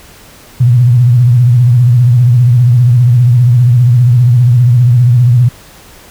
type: tone with vibrato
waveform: sine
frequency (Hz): 122.1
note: B2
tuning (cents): -19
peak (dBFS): -3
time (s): 0.6-5.49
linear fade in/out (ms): 10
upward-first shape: triangle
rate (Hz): 15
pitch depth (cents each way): 110
effects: pink hiss -37 dBFS RMS until 6.1 s